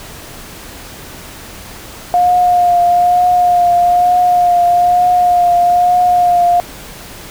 sine tone with vibrato, 710 Hz, F5, 28 cents sharp, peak -7 dBFS, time 2.14-6.6 s, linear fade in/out 0 ms, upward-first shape triangle, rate 1.1 Hz, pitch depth 25 cents each way, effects pink hiss -32 dBFS RMS until 7.3 s

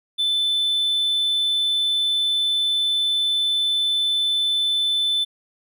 triangle tone, 3520 Hz, A7, in tune, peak -16 dBFS, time 0.18-5.25 s, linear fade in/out 20 ms, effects tanh soft clip ceiling -12 dBFS

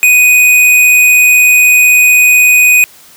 square tone, 2489 Hz, D#7, in tune, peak -4 dBFS, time 0.03-2.84 s, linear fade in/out 0 ms, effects white hiss -39 dBFS RMS until 3.16 s + high-pass 80 Hz 12 dB/octave

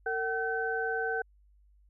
sine tone cluster, 454.1 / 758 / 1529 Hz, A#4 / F#5 / G6, -45 / +42 / -44 cents, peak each -33 / -35 / -32 dBFS, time 0.06-1.22 s, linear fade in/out 5 ms, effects added 50 Hz sine -59 dBFS peak until 1.89 s

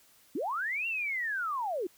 sine linear two-way sweep, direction up then down, 233.1 to 2775 to 323.5 Hz, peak -30 dBFS, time 0.35-1.87 s, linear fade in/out 5 ms, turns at 0.87 s, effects white hiss -62 dBFS RMS until 1.97 s

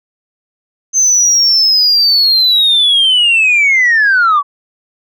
sine linear sweep, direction down, 6272 to 1108.7 Hz, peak -5 dBFS, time 0.93-4.43 s, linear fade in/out 50 ms, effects tanh soft clip ceiling -4 dBFS

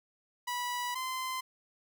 sawtooth tone pair in turn, 979 / 1033.9 Hz, B5 / C6, -15 / -21 cents, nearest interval minor second, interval 94 cents, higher second, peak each -29 / -30 dBFS, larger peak first, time 0.47-0.95 / 0.95-1.41 s, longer first, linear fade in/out 10 ms, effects none

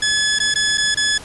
15% pulse tone with dropouts, 1707 Hz, G#6, 47 cents sharp, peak -9 dBFS, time 0.02-1.18 s, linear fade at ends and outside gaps 5 ms, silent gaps 0.388-0.4 / 0.541-0.556 / 0.775-0.779 / 0.946-0.971 s, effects pink hiss -37 dBFS RMS until 1.24 s + resampled to 24000 Hz

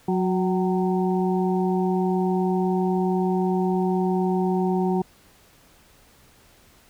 harmonic tone with a mistuned harmonic, 183.9 Hz, F#3, 10 cents flat, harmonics 1 / 2 / 4 / 5, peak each -22 / -24 / -29 / -33 dBFS, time 0.08-5.02 s, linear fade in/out 5 ms, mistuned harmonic 4, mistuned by +49 cents, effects pink hiss -55 dBFS RMS until 6.89 s

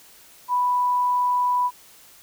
sine tone, 987.8 Hz, B5, in tune, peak -18 dBFS, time 0.48-1.71 s, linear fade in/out 50 ms, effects white hiss -50 dBFS RMS until 2.22 s

